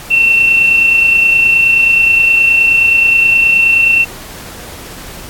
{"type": "tone with amplitude modulation", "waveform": "sine", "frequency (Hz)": 2700, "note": "E7", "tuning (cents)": 41, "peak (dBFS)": -4, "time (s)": [0.1, 4.05], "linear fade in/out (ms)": 20, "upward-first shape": "sine", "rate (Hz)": 29.5, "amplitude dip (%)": 40, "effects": ["pink hiss -30 dBFS RMS until 5.29 s", "AAC 64 kbps"]}